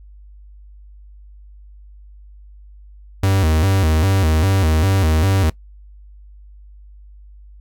45% pulse tone with vibrato, 87.31 Hz, F2, in tune, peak -13 dBFS, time 3.23-5.5 s, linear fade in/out 5 ms, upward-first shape square, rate 2.5 Hz, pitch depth 180 cents each way, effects noise-tail reverb RT60 0.1 s tail -20 dB re dry + added 50 Hz sine -39 dBFS peak until 7.6 s

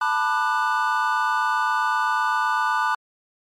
triangle chord, B minor seventh, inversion third, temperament equal with one note detuned, 880 / 987.8 / 1195.9 / 1480 Hz, A5 / B5 / D6 / F#6, 0 / 0 / +31 / 0 cents, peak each -23 dBFS, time 0.01-2.95 s, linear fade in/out 5 ms, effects MP3 64 kbps

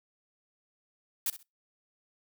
blue noise with echo, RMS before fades -30 dBFS, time 1.26-1.3 s, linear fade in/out 2 ms, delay 65 ms, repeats 2, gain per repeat -14 dB, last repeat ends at 1.43 s, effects noise-tail reverb RT60 0.2 s tail -21 dB re dry

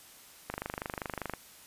click train, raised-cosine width 0.5 ms, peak -19 dBFS, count 22, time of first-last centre 0.5-1.337 s, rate 25.1 Hz, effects white hiss -54 dBFS RMS until 1.66 s + resampled to 32000 Hz

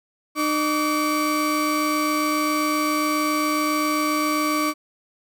35% pulse tone pair together, 303.6 / 1147 Hz, D#4 / D6, -42 / -41 cents, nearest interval octave + major seventh, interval 2301 cents, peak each -21 dBFS, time 0.35-4.74 s, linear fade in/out 50 ms, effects none

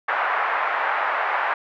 pink band-pass noise, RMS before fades -23 dBFS, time 0.08-1.54 s, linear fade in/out 5 ms, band 720 to 1900 Hz, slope 24 dB/octave, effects none

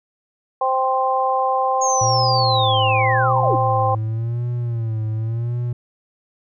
harmonic tone, 261.6 Hz, C4, in tune, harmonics 2 / 3 / 4, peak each -22 / -19 / -21 dBFS, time 0.61-3.95 s, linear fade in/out 5 ms
sine linear sweep, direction down, 6645 to 261.6 Hz, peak -20 dBFS, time 1.81-3.56 s, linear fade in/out 10 ms
triangle tone with vibrato, 115 Hz, A#2, 23 cents flat, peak -18 dBFS, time 2.01-5.73 s, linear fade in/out 5 ms, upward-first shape sine, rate 0.9 Hz, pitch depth 92 cents each way
effects none

